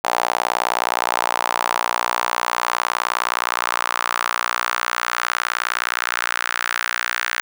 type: tone with high-pass filter sweep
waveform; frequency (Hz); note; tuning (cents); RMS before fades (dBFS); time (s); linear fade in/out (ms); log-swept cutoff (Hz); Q
sawtooth; 59.6; A#1; +39; -22; 0.04-7.41; 0; 800 to 1600; 2.6
effects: none